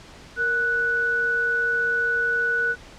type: tone pair together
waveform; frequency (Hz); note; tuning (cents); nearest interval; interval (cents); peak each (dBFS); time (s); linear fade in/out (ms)
sine; 466.2 / 1480; A#4 / F#6; 0 / 0; octave + minor sixth; 2000; -30 / -20; 0.36-2.76; 50
effects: pink hiss -45 dBFS RMS until 2.98 s + low-pass 6000 Hz 12 dB/octave